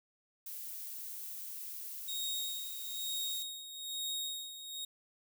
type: noise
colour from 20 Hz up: violet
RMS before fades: -44 dBFS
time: 0.46-3.43 s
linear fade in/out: 5 ms
type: tone with tremolo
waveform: sawtooth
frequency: 3751 Hz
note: A#7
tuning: 10 cents sharp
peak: -32 dBFS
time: 2.08-4.85 s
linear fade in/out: 5 ms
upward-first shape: sine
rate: 1.1 Hz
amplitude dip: 70%
effects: none